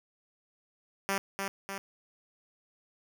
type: tone with echo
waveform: 5% pulse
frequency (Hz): 196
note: G3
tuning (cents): 0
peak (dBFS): -17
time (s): 1.09-1.18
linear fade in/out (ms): 0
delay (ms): 300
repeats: 2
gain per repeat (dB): -4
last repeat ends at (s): 1.78
effects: none